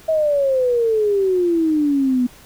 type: exponential sweep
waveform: sine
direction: down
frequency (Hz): 647 to 243.3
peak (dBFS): -14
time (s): 0.08-2.27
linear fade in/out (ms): 10
effects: pink hiss -45 dBFS RMS until 2.45 s